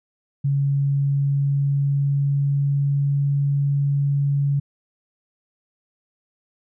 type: tone with pitch glide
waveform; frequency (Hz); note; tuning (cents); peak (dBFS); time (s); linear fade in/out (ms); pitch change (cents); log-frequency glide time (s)
sine; 139.8 to 141.18; C#3 to C#3; +15 to +32; -17; 0.44-4.6; 10; +17; 0.59-3.38
effects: none